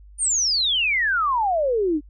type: exponential sweep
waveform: sine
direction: down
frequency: 9330 to 283.1 Hz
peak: -18 dBFS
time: 0.18-2.01 s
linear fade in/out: 50 ms
effects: added 50 Hz sine -43 dBFS peak until 2.09 s